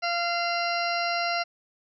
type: harmonic tone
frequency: 690 Hz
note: F5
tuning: 21 cents flat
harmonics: 1 / 2 / 3 / 4 / 6 / 7 / 8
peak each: -28 / -31 / -33 / -34 / -36 / -36 / -37 dBFS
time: 0.02-1.44 s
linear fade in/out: 20 ms
effects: none